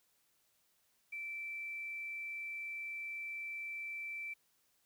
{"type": "tone with quantisation", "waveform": "sine", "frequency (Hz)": 2332, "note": "D7", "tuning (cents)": -13, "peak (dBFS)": -40, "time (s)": [1.12, 4.34], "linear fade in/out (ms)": 10, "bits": 11, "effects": ["white hiss -75 dBFS RMS until 4.85 s"]}